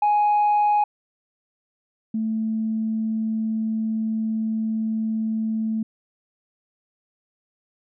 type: tone pair in turn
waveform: sine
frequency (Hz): 833 / 220.6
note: G#5 / A3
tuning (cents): +5 / +5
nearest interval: octave + major seventh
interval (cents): 2300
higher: first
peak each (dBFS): -14 / -21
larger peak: first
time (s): 0.02-0.84 / 2.14-5.83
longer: second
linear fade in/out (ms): 5
effects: tanh soft clip ceiling -14 dBFS